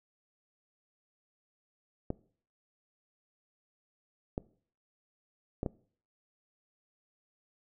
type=clicks; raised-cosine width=2 ms; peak=-19 dBFS; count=4; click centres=2.104 / 4.379 / 5.631 / 5.662 s; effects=noise-tail reverb RT60 0.5 s tail -21 dB re dry